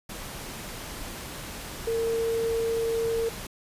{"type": "tone in noise", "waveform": "sine", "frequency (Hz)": 456.9, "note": "A#4", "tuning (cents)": -35, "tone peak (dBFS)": -24, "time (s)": [1.87, 3.29], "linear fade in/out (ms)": 5, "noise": "pink", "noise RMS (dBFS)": -38, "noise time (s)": [0.09, 3.47], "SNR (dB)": 11, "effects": ["resampled to 32000 Hz"]}